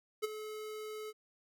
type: tone with ADSR envelope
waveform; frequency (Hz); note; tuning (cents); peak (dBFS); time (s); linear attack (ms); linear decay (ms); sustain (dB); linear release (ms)
square; 429.7; A4; -41; -30; 0.22-1.13; 23; 19; -12; 39
effects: none